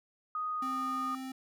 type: tone with pitch glide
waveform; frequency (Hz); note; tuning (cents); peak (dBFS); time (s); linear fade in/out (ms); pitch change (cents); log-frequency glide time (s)
sine; 1244.5 to 1229.5; D#6 to D#6; 0 to -21; -32; 0.35-1.15; 2; -21; 0.5-0.78
type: tone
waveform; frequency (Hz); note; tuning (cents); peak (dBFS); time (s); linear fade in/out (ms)
square; 262.1; C4; +3; -39; 0.62-1.32; 5
effects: none